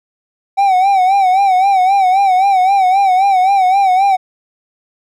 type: tone with vibrato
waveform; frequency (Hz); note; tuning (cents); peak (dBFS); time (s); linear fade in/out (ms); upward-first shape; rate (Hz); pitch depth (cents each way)
triangle; 765; G5; -42; -6; 0.57-4.17; 20; sine; 3.8; 83
effects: none